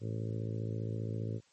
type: harmonic tone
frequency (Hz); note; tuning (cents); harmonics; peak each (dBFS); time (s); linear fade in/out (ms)
55; A1; 0; 2 / 3 / 4 / 5 / 6 / 7 / 8 / 9 / 10; -35 / -44 / -45 / -48 / -48 / -48 / -47 / -52 / -53; 0-1.41; 50
effects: white hiss -68 dBFS RMS until 1.52 s + MP3 32 kbps